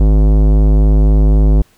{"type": "tone with tanh clipping", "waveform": "sine", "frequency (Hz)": 51.91, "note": "G#1", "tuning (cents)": 0, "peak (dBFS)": -8, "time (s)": [0, 1.62], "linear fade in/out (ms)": 5, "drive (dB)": 18, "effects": ["pink hiss -52 dBFS RMS until 1.77 s"]}